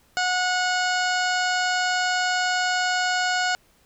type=harmonic tone; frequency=730 Hz; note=F#5; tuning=24 cents flat; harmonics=1 / 2 / 3 / 4 / 5 / 6 / 7 / 8 / 9 / 10; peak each=-25 / -24 / -34 / -32 / -40 / -32 / -34 / -45 / -40 / -36 dBFS; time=0.17-3.55 s; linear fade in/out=0 ms; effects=pink hiss -60 dBFS RMS until 3.85 s